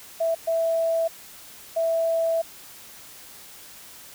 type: tone bursts at uneven times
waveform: sine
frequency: 659 Hz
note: E5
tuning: 1 cent flat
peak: -20 dBFS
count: 3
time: 0.2-0.35 / 0.47-1.08 / 1.76-2.42 s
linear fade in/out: 10 ms
effects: white hiss -45 dBFS RMS until 4.14 s